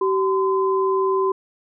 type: tone pair together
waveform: sine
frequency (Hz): 383.6 / 1024.1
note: G4 / C6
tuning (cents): -37 / -37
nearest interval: octave + perfect fourth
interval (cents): 1700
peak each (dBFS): -18 / -22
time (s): 0.01-1.32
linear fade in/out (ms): 5
effects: none